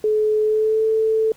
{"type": "tone with pitch glide", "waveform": "sine", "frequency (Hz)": [428.7, 440.8], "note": ["A4", "A4"], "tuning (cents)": [-45, 3], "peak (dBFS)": -15, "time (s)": [0.04, 1.32], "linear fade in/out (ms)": 2, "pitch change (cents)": 48, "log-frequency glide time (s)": [0.43, 0.85], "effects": ["pink hiss -51 dBFS RMS until 1.36 s"]}